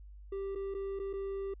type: tone with dropouts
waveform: triangle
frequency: 392 Hz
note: G4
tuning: in tune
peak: -33 dBFS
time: 0.32-1.54 s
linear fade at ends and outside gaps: 5 ms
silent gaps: 0.551-0.556 / 0.742-0.747 / 0.992-0.997 / 1.131-1.135 s
effects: added 50 Hz sine -48 dBFS peak until 1.6 s + resampled to 8000 Hz